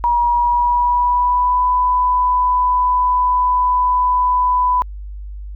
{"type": "tone with pitch glide", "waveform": "sine", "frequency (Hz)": [957, 996.5], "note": ["A#5", "B5"], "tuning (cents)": [45, 15], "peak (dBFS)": -12, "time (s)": [0.04, 4.82], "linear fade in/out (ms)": 0, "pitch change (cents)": 70, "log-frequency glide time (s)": [0.27, 1.64], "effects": ["added 50 Hz sine -27 dBFS peak until 5.55 s"]}